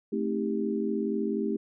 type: chord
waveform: sine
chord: A half-diminished seventh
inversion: none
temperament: just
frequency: 220 / 264 / 316.8 / 396 Hz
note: A3 / C4 / Eb4 / G4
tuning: 0 / +16 / +31 / +18 cents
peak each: -30 / -35 / -33 / -31 dBFS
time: 0.12-1.57 s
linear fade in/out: 10 ms
effects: none

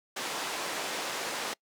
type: band-pass noise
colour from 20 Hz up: pink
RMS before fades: -35 dBFS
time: 0.16-1.54 s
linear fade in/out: 10 ms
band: 440 to 8100 Hz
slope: 12 dB/octave
effects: noise-tail reverb RT60 0.1 s tail -25 dB re dry

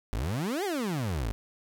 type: exponential two-way sweep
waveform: 30% pulse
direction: up then down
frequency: 46.25 to 426.7 to 46.25 Hz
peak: -26 dBFS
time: 0.13-1.32 s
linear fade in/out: 0 ms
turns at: 0.64 s
effects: none

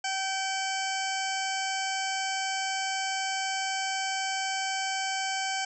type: harmonic tone with a mistuned harmonic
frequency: 768 Hz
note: G5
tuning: 36 cents flat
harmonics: 1 / 2 / 3 / 4 / 6 / 7 / 8 / 9 / 10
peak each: -32 / -35 / -37 / -38 / -40 / -40 / -41 / -42 / -42 dBFS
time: 0.04-5.65 s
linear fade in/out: 5 ms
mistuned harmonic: 2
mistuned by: +16 cents
effects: none

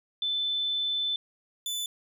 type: tone pair in turn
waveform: sine / sawtooth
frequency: 3520 / 3498 Hz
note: A7 / A7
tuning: 0 / -11 cents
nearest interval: unison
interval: 11 cents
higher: first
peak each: -26 / -27 dBFS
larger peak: first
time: 0.22-1.16 / 1.66-1.86 s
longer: first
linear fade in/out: 2 ms
effects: none

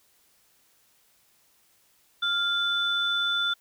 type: tone pair together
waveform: sine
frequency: 1396.9 / 3504 Hz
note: F6 / A7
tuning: 0 / -8 cents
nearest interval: octave + major third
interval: 1592 cents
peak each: -26 / -25 dBFS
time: 2.22-3.54 s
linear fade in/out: 10 ms
effects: tanh soft clip ceiling -15 dBFS + white hiss -64 dBFS RMS until 3.6 s

